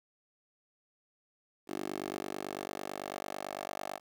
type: tone with high-pass filter sweep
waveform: 10% pulse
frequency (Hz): 49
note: G1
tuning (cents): 0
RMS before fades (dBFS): -40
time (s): 1.67-4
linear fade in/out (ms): 50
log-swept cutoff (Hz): 350 to 630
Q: 2.6
effects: 10-bit